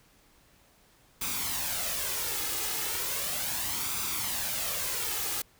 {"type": "noise with flanger", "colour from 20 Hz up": "white", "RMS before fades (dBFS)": -32, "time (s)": [1.21, 5.42], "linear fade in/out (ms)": 5, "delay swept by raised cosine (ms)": [0.82, 2.42], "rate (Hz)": 0.36, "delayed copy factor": 0.55, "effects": ["pink hiss -62 dBFS RMS until 5.59 s"]}